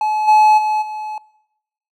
triangle tone with level steps, 856 Hz, A5, 48 cents flat, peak -13 / -5 / -12 / -21 dBFS, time 0.01-1.18 s, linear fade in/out 2 ms, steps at 0.27 / 0.57 / 0.81 s, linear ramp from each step 20 ms, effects noise-tail reverb RT60 0.8 s tail -21 dB re dry

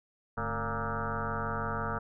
sine tone with frequency modulation, 697 Hz, F5, 4 cents flat, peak -30 dBFS, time 0.37-1.99 s, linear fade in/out 10 ms, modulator 120 Hz, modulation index 6.4, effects none

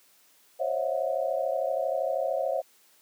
sine tone cluster, 531 / 564 / 652 / 724 Hz, C5 / C#5 / E5 / F#5, +25 / +30 / -19 / -38 cents, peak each -30 / -32 / -30 / -33 dBFS, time 0.59-2.62 s, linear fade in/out 20 ms, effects white hiss -61 dBFS RMS until 3.01 s + high-pass 200 Hz 12 dB/octave

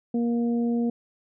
harmonic tone, 235.8 Hz, A#3, 20 cents sharp, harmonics 1 / 2 / 3, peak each -22 / -31 / -40 dBFS, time 0.14-0.9 s, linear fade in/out 5 ms, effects none

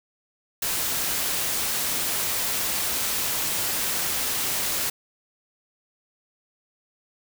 white noise, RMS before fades -26 dBFS, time 0.62-4.9 s, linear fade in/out 5 ms, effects none

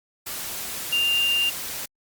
sine tone in noise, 2794 Hz, F7, in tune, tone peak -19 dBFS, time 0.92-1.5 s, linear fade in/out 10 ms, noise white, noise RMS -32 dBFS, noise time 0.26-1.86 s, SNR +10 dB, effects Opus 48 kbps

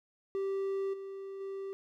triangle tone with level steps, 390 Hz, G4, 9 cents flat, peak -29 / -38 / -35 dBFS, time 0.35-1.73 s, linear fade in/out 0 ms, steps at 0.93 / 1.4 s, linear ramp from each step 10 ms, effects none

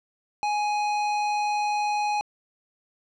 sine tone with tanh clipping, 834 Hz, G#5, 7 cents sharp, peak -25 dBFS, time 0.43-2.21 s, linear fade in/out 0 ms, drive 17 dB, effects low-pass 7000 Hz 12 dB/octave

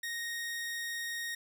sawtooth tone, 1864.7 Hz, A#6, in tune, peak -32 dBFS, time 0.03-1.35 s, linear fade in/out 5 ms, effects none

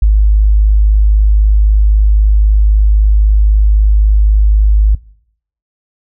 sine tone, 51.91 Hz, G#1, in tune, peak -4 dBFS, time 0.02-4.95 s, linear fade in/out 5 ms, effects noise-tail reverb RT60 0.7 s tail -23 dB re dry

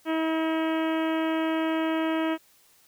harmonic tone with a mistuned harmonic, 320.9 Hz, E4, 46 cents flat, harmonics 1 / 2 / 3 / 4 / 5 / 6 / 7 / 8 / 9 / 10, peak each -25 / -31 / -35 / -37 / -39 / -41 / -42 / -43 / -44 / -45 dBFS, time 0.05-2.38 s, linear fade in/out 50 ms, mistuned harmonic 6, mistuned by -21 cents, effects white hiss -60 dBFS RMS until 2.87 s

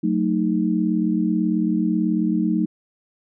sine chord, D# diminished, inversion first, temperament equal with one note detuned, 185 / 223.3 / 311.1 Hz, F#3 / A3 / D#4, 0 / +26 / 0 cents, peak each -22 dBFS, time 0.03-2.66 s, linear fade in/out 10 ms, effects none

